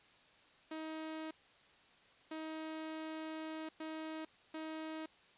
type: tone bursts at uneven times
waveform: sawtooth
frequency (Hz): 315.9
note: D#4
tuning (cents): +26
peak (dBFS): -38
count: 4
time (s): 0.71-1.31 / 2.31-3.69 / 3.8-4.25 / 4.54-5.06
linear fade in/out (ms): 5
effects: white hiss -65 dBFS RMS until 5.37 s + resampled to 8000 Hz

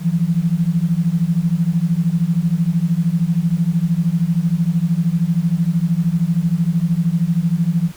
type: beating tone pair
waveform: sine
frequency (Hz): 162.4 / 175.4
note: E3 / F3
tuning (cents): -26 / +8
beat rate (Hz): 13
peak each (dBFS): -17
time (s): 0-7.92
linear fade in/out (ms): 50
effects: pink hiss -43 dBFS RMS until 7.96 s

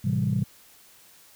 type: chord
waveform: sine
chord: A minor seventh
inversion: none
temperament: equal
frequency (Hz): 110 / 130.81 / 164.81 / 196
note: A2 / C3 / E3 / G3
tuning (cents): 0 / 0 / 0 / 0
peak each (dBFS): -27 / -26 / -28 / -27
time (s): 0.04-0.44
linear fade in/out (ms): 10
effects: tanh soft clip ceiling -14 dBFS + white hiss -54 dBFS RMS until 1.35 s

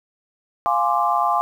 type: chord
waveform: sine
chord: D half-diminished seventh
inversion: first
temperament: equal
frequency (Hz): 698.5 / 830.6 / 1046.5 / 1174.7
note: F5 / Ab5 / C6 / D6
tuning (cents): 0 / 0 / 0 / 0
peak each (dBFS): -22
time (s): 0.66-1.41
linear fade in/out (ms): 0
effects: 8-bit

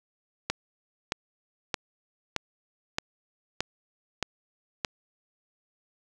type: click train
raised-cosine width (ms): 0.2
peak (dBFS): -9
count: 8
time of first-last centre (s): 0.5-4.848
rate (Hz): 1.61
effects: none

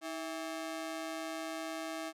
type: ring-modulated tone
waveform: sawtooth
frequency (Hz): 486.4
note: B4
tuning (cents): -26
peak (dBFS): -31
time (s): 0.01-2.13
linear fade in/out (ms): 50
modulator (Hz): 168
effects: low-pass 12000 Hz 12 dB/octave

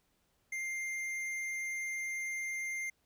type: tone with tanh clipping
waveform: sine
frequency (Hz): 2103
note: C7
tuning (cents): +8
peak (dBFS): -37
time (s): 0.52-2.9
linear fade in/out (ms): 5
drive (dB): 12
effects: pink hiss -75 dBFS RMS until 3.05 s

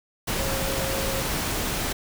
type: tone in noise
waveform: sine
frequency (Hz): 539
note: C#5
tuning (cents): -49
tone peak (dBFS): -31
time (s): 0.39-1.22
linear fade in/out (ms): 10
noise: pink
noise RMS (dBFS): -27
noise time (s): 0.27-1.93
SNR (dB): -7
effects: none

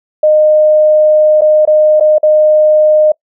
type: tone with dropouts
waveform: sine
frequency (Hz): 613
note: D#5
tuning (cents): -26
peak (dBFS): -4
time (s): 0.23-3.12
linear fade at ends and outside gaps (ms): 5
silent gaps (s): 1.41-1.417 / 1.653-1.674 / 1.999-2.007 / 2.183-2.23
effects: noise-tail reverb RT60 0.1 s tail -26 dB re dry

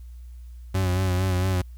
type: tone with vibrato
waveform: 40% pulse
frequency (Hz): 92.5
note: F#2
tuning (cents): 0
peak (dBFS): -20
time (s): 0.74-1.62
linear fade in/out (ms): 10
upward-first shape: sine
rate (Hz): 4.4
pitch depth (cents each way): 47
effects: added 60 Hz sine -38 dBFS peak until 1.77 s + white hiss -65 dBFS RMS until 1.77 s

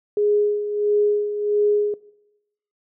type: tone with tremolo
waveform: sine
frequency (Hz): 415.3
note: G#4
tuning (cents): 0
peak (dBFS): -14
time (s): 0.17-1.94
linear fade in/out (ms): 2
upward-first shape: sine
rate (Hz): 1.5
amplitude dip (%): 65
effects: noise-tail reverb RT60 0.9 s tail -20 dB re dry

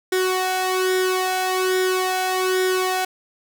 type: tone with flanger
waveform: sawtooth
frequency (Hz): 371.8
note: F#4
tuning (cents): +8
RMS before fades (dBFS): -21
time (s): 0.12-3.05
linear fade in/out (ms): 5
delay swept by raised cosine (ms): 0.55 to 1.25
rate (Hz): 1.2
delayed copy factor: +0.7
effects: none

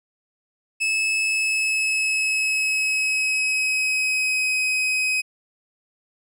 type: tone with pitch glide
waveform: 40% pulse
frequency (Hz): 2600 to 2525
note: E7 to D#7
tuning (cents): -24 to +25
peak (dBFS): -19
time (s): 0.8-5.22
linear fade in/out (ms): 20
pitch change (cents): -51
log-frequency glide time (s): 1.2-4.57
effects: low-pass 12000 Hz 12 dB/octave

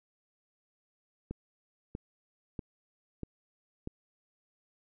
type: click train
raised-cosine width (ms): 3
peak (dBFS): -24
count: 5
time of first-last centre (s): 1.31-3.874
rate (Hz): 1.56
effects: none

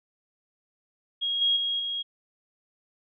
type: tone with level steps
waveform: sine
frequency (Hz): 3281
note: G#7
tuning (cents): -22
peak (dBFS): -25 / -20 / -25 / -28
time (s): 1.21-2.03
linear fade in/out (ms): 20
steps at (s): 1.41 / 1.56 / 1.79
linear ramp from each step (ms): 10
effects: none

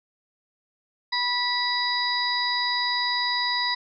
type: harmonic tone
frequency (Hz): 980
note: B5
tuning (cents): -14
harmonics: 1 / 2 / 4 / 5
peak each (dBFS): -28 / -28 / -28 / -28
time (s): 1.12-3.75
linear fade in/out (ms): 10
effects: none

